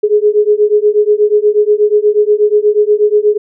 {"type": "beating tone pair", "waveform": "sine", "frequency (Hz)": [415.3, 423.6], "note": ["G#4", "G#4"], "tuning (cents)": [0, 34], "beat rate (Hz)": 8.3, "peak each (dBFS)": -10, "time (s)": [0.03, 3.38], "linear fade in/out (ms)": 10, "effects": []}